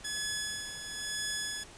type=tone with tremolo; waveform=10% pulse; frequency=1700 Hz; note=G#6; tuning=40 cents sharp; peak=-23 dBFS; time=0.04-1.64 s; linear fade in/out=10 ms; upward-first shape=sine; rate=1 Hz; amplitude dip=60%; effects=pink hiss -51 dBFS RMS until 1.77 s + resampled to 22050 Hz